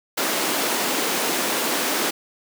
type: high-pass noise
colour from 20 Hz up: pink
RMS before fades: -23 dBFS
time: 0.17-2.11 s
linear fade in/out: 10 ms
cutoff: 250 Hz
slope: 24 dB/octave
effects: none

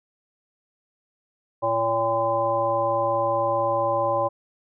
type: harmonic tone with a mistuned harmonic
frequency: 113.6 Hz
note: A#2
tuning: 44 cents flat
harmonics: 1 / 3 / 5 / 7 / 9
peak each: -35 / -33 / -23 / -27 / -25 dBFS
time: 1.62-4.29 s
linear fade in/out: 20 ms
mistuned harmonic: 7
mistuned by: +15 cents
effects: none

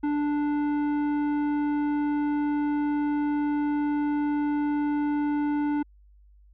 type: tone with tanh clipping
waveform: sine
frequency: 293.7 Hz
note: D4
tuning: in tune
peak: -25 dBFS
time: 0.03-5.83 s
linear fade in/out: 10 ms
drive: 12 dB
effects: added 50 Hz sine -52 dBFS peak until 6.53 s

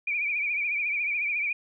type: tone with vibrato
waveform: sine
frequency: 2361 Hz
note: D7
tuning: 9 cents sharp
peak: -25 dBFS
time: 0.07-1.53 s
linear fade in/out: 5 ms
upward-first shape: triangle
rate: 14 Hz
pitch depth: 92 cents each way
effects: none

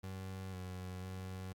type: tone with pitch steps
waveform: 30% pulse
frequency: 94.9 / 92 / 93.6 Hz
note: F#2 / F#2 / F#2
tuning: +44 / -9 / +20 cents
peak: -40 dBFS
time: 0.03-1.53 s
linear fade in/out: 10 ms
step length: 500 ms
effects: Opus 48 kbps

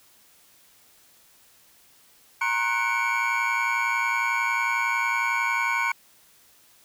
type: tone cluster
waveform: triangle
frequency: 937 / 1068 / 1483 / 2200 / 2311 Hz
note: A#5 / C6 / F#6 / C#7 / D7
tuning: +9 / +35 / +4 / -14 / -28 cents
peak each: -27 dBFS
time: 2.41-5.92 s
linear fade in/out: 5 ms
effects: white hiss -57 dBFS RMS until 6.84 s

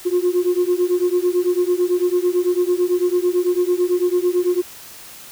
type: beating tone pair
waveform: sine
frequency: 352.8 / 361.8 Hz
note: F4 / F#4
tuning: +18 / -39 cents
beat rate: 9 Hz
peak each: -17 dBFS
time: 0.05-4.62 s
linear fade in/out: 20 ms
effects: tanh soft clip ceiling -10 dBFS + white hiss -39 dBFS RMS until 5.31 s

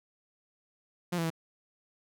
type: tone with pitch steps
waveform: sawtooth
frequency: 176.4 / 166 / 163.2 Hz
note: F3 / E3 / E3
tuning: +18 / +12 / -17 cents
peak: -25 dBFS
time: 1.12-1.303 s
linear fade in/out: 10 ms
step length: 61 ms
effects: none

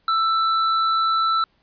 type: tone with hard clipping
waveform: sine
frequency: 1326 Hz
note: E6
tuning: 10 cents sharp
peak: -19 dBFS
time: 0.08-1.44 s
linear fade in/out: 2 ms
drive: 16 dB
effects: pink hiss -64 dBFS RMS until 1.62 s + resampled to 11025 Hz

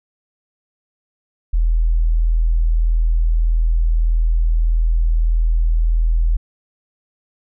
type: tone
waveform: sine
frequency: 40.82 Hz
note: E1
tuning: 16 cents flat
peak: -12 dBFS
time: 1.53-6.37 s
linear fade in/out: 10 ms
effects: none

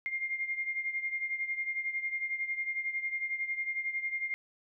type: beating tone pair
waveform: sine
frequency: 2114 / 2125 Hz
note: C7 / C7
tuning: +17 / +26 cents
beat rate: 11 Hz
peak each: -33 / -38 dBFS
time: 0.06-4.34 s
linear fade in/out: 0 ms
effects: none

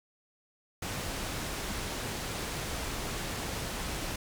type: low-pass noise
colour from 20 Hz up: pink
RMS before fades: -36 dBFS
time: 0.82-4.16 s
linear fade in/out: 5 ms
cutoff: 11000 Hz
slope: 12 dB/octave
effects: none

